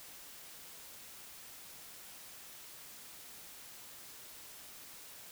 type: silence
effects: white hiss -52 dBFS RMS until 5.31 s